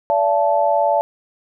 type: tone cluster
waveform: sine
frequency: 577 / 676 / 873 Hz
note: D5 / E5 / A5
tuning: -31 / +43 / -14 cents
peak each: -18 dBFS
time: 0.1-1.01 s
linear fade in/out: 0 ms
effects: none